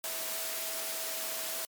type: tone in noise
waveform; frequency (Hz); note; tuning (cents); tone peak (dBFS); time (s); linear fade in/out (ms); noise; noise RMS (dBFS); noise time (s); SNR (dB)
sine; 650; E5; -24; -45; 0.04-1.65; 0; white; -36; 0.04-1.65; -12
effects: high-pass 300 Hz 12 dB/octave + MP3 96 kbps